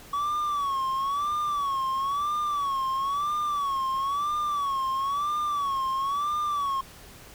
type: tone with vibrato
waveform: triangle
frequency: 1129 Hz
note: C#6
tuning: 31 cents sharp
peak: -23 dBFS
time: 0.13-6.81 s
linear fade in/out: 5 ms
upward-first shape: sine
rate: 1 Hz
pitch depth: 110 cents each way
effects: pink hiss -48 dBFS RMS until 7.34 s